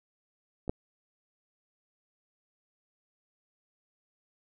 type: clicks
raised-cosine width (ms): 2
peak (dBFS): -30 / -14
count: 2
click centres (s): 0.679 / 0.695
effects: none